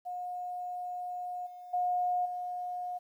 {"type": "tone with level steps", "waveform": "sine", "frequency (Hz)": 719, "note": "F#5", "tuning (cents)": -50, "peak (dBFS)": [-35, -44, -27, -34], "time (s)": [0.05, 2.99], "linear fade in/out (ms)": 20, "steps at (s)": [1.46, 1.73, 2.25], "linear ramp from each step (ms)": 10, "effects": ["11-bit"]}